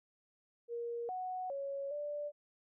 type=tone with pitch steps; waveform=sine; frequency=470.9 / 739 / 555 / 587 Hz; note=A#4 / F#5 / C#5 / D5; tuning=+18 / -2 / +2 / -1 cents; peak=-37 dBFS; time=0.68-2.32 s; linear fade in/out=50 ms; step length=410 ms; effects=none